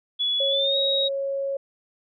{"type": "tone with pitch glide", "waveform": "sine", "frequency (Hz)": [3400, 3794], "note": ["G#7", "A#7"], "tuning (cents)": [40, 30], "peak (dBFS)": -21, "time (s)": [0.19, 1.09], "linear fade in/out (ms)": 20, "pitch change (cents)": 190, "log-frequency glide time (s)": [0.49, 0.77]}
{"type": "tone", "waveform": "sine", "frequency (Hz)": 550, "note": "C#5", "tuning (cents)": -14, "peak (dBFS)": -24, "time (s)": [0.4, 1.57], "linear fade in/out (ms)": 5}
{"effects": []}